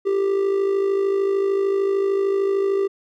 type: tone with amplitude modulation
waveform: triangle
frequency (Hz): 393.1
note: G4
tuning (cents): +5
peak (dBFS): -13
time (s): 0.05-2.88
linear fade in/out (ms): 20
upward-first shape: sine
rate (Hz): 53.3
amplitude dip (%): 55
effects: none